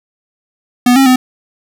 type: tone with pitch steps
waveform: square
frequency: 246.3 / 269.8 / 254.7 Hz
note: B3 / C#4 / C4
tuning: -5 / -47 / -46 cents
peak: -6 dBFS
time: 0.86-1.16 s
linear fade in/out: 5 ms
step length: 100 ms
effects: none